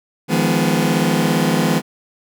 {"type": "chord", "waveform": "sawtooth", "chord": "F half-diminished seventh", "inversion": "third", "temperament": "just", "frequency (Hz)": [157.15, 174.61, 209.5, 251.4], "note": ["Eb3", "F3", "Ab3", "Cb4"], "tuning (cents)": [18, 0, 15, 31], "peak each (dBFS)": -16, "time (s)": [0.28, 1.82], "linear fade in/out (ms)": 50, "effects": []}